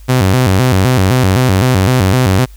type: tone with vibrato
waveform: sawtooth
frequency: 110 Hz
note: A2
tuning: in tune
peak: -4 dBFS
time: 0.08-2.46 s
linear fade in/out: 20 ms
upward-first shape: square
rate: 3.9 Hz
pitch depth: 260 cents each way
effects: added 50 Hz sine -32 dBFS peak until 2.56 s + white hiss -48 dBFS RMS until 2.56 s